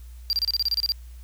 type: tone bursts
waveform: triangle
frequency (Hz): 4735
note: D8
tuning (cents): +13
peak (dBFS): -19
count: 11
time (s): 0.3-0.92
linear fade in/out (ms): 0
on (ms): 30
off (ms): 29
effects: added 60 Hz sine -39 dBFS peak until 1.23 s + white hiss -58 dBFS RMS until 1.23 s